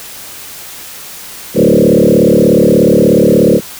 sine tone with frequency modulation, 349.2 Hz, F4, in tune, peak -4 dBFS, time 1.54-3.61 s, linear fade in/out 50 ms, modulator 36.7 Hz, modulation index 5.3, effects white hiss -29 dBFS RMS until 3.79 s

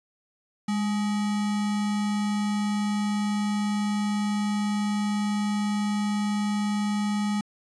sine tone with sample-and-hold, 206 Hz, G#3, 14 cents flat, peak -23 dBFS, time 0.68-7.41 s, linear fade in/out 5 ms, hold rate 1050 Hz, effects resampled to 22050 Hz

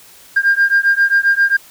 sine beating tone pair, 1600 / 1607.5 Hz, G6 / G6, +35 / +43 cents, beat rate 7.5 Hz, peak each -12 dBFS, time 0.36-1.57 s, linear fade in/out 10 ms, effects tanh soft clip ceiling -5 dBFS + white hiss -43 dBFS RMS until 1.7 s

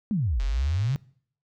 sine exponential two-way sweep, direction down then up, 233.1 to 42.38 to 145.6 Hz, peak -22 dBFS, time 0.11-0.96 s, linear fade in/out 0 ms, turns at 0.43 s
click train, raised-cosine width 0.2 ms, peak -26 dBFS, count 76, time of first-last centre 0.4-0.947 s, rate 137 Hz
effects noise-tail reverb RT60 0.6 s tail -23 dB re dry

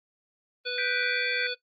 harmonic tone, 493.9 Hz, B4, in tune, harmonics 1 / 3 / 5 / 7 / 9, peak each -35 / -35 / -35 / -35 / -35 dBFS, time 0.65-1.55 s, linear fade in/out 20 ms
sine chord, G major seventh, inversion third, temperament equal, 1480 / 1568 / 1975.5 / 2349 Hz, F#6 / G6 / B6 / D7, 0 / 0 / 0 / 0 cents, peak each -35 / -31 / -35 / -33 dBFS, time 0.78-1.47 s, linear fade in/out 2 ms
effects noise-tail reverb RT60 0.1 s tail -17 dB re dry + Opus 24 kbps

